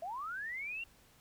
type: linear sweep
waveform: sine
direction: up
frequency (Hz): 638 to 2794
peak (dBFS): -38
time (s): 0.02-0.84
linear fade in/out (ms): 5
effects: pink hiss -64 dBFS RMS until 1.2 s